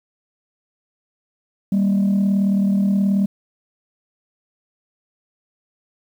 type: tone pair together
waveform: sine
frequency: 196.72 / 235.4 Hz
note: G3 / A#3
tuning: +6 / +17 cents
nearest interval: minor third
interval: 311 cents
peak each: -13 / -22 dBFS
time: 1.72-3.26 s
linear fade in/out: 5 ms
effects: tanh soft clip ceiling -12 dBFS + 8-bit